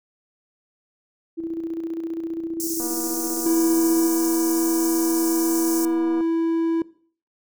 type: tone with tremolo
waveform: sine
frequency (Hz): 329.6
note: E4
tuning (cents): 0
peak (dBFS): -24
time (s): 1.37-4.08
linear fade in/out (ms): 20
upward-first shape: square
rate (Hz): 15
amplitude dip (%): 45
type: high-pass noise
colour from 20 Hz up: pink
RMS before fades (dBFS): -29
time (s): 2.6-5.85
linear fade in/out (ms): 0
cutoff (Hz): 5500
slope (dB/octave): 48
type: click train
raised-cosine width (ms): 1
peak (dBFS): -24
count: 819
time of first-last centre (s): 2.8-6.208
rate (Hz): 240
type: tone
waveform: triangle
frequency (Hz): 329.6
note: E4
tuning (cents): 0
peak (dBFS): -17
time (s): 3.46-6.82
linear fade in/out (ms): 2
effects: noise-tail reverb RT60 0.5 s tail -20 dB re dry